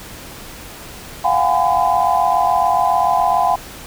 sine tone cluster, 693 / 740 / 817 / 1012 Hz, F5 / F#5 / G#5 / B5, -14 / 0 / -29 / +42 cents, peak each -18 dBFS, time 1.24-3.56 s, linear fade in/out 10 ms, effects pink hiss -35 dBFS RMS until 3.86 s

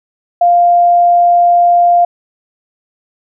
sine tone, 698.5 Hz, F5, in tune, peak -5 dBFS, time 0.41-2.05 s, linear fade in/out 5 ms, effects none

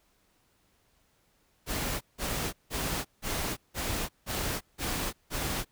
pink noise bursts, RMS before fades -32 dBFS, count 8, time 1.66-5.65 s, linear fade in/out 50 ms, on 350 ms, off 170 ms, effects pink hiss -69 dBFS RMS until 5.71 s

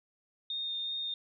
sine tone with vibrato, 3663 Hz, A#7, 31 cents flat, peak -33 dBFS, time 0.5-1.14 s, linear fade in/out 2 ms, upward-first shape sine, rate 2.7 Hz, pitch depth 10 cents each way, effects none

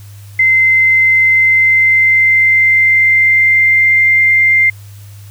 sine tone with pitch glide, 2071 to 2097 Hz, C7 to C7, -18 to +3 cents, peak -6 dBFS, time 0.39-4.7 s, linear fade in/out 5 ms, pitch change +21 cents, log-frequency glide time 1.3-4.11 s, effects added 101 Hz sine -31 dBFS peak until 5.3 s + white hiss -44 dBFS RMS until 5.3 s

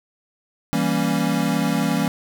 square chord, E diminished seventh, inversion none, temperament equal, 164.81 / 196 / 233.1 / 277.2 Hz, E3 / G3 / Bb3 / Db4, 0 / 0 / 0 / 0 cents, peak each -25 dBFS, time 0.73-2.08 s, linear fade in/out 0 ms, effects none

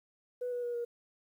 sine tone with pitch steps, 493.9 / 487.4 / 480.9 / 474.6 Hz, B4 / B4 / B4 / A#4, 0 / -23 / -46 / +31 cents, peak -32 dBFS, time 0.41-0.85 s, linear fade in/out 10 ms, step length 110 ms, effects tanh soft clip ceiling -29 dBFS + 11-bit

